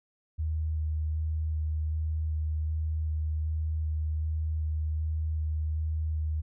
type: tone with vibrato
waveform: sine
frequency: 78 Hz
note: D#2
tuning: 5 cents sharp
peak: -27 dBFS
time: 0.38-6.42 s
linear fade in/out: 20 ms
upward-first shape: square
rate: 1.3 Hz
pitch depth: 10 cents each way
effects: none